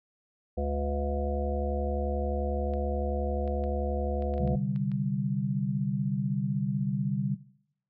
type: harmonic tone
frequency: 71.4 Hz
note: D2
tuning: 48 cents flat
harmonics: 1 / 3 / 5 / 7 / 9 / 10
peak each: -30 / -36 / -38 / -33 / -39 / -39 dBFS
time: 0.57-4.56 s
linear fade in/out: 10 ms
type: clicks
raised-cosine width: 0.3 ms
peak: -35 dBFS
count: 9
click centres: 2.737 / 3.477 / 3.639 / 4.223 / 4.339 / 4.38 / 4.476 / 4.761 / 4.917 s
type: chord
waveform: sine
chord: C suspended second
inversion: none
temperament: equal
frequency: 130.81 / 146.83 / 196 Hz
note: C3 / D3 / G3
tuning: 0 / 0 / 0 cents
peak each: -31 dBFS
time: 4.39-7.36 s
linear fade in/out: 20 ms
effects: noise-tail reverb RT60 0.7 s tail -18 dB re dry